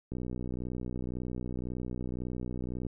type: click train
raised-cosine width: 3 ms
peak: -24 dBFS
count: 171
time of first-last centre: 0.12-2.866 s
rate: 61.9 Hz
effects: none